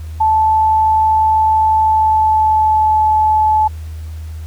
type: tone with pitch glide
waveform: sine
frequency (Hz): 874 to 863.5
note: A5 to A5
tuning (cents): -12 to -33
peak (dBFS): -9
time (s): 0.2-3.68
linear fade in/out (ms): 10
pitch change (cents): -21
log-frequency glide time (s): 1.82-3.02
effects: added 79 Hz sine -24 dBFS peak until 4.46 s + pink hiss -45 dBFS RMS until 4.46 s